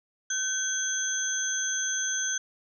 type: tone cluster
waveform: sine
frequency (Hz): 1532 / 3331 / 6220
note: G6 / G#7 / G8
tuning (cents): -40 / +4 / -14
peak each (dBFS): -32 / -36 / -28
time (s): 0.3-2.38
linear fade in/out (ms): 5
effects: none